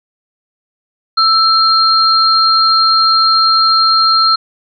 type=tone pair together; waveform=sine; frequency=1323 / 4203 Hz; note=E6 / C8; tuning=+6 / +7 cents; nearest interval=octave + minor sixth; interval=2001 cents; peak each=-10 dBFS; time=1.17-4.36 s; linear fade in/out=10 ms; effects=none